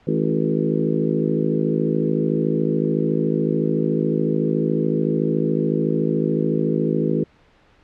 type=harmonic tone with a mistuned harmonic; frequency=53.8 Hz; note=A1; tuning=38 cents flat; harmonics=3 / 4 / 5 / 6 / 7 / 8 / 9; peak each=-23 / -24 / -25 / -26 / -26 / -27 / -28 dBFS; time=0.07-7.24 s; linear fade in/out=5 ms; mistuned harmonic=7; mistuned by=-27 cents; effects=pink hiss -55 dBFS RMS until 7.83 s + low-pass 3000 Hz 12 dB/octave